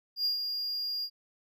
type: tone with ADSR envelope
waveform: triangle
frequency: 4822 Hz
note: D8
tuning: 45 cents sharp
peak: -24 dBFS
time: 0.16-1.1 s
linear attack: 91 ms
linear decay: 120 ms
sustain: -6 dB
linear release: 64 ms
effects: none